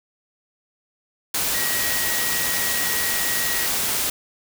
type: tone in noise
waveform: sine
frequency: 1904 Hz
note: A#6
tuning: 36 cents sharp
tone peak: -28 dBFS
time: 1.54-3.66 s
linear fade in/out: 5 ms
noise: white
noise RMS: -23 dBFS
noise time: 1.34-4.1 s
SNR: -8 dB
effects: none